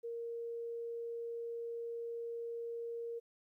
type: tone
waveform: sine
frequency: 466.2 Hz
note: A#4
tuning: in tune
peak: -39 dBFS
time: 0.03-3.2 s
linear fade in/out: 20 ms
effects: 13-bit